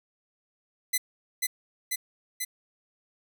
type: tone with echo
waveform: 5% pulse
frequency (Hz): 2019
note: B6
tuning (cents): +38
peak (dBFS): -13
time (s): 0.93-0.98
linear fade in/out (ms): 10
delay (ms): 490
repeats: 3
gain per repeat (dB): -2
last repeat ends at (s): 2.45
effects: none